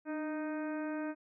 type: harmonic tone with a mistuned harmonic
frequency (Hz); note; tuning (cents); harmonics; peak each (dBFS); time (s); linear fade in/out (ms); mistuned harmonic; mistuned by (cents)
309.9; D#4; -7; 1 / 2 / 3 / 4 / 5 / 6 / 7 / 8; -36 / -42 / -48 / -51 / -47 / -55 / -59 / -57; 0.05-1.15; 50; 1; -40
effects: none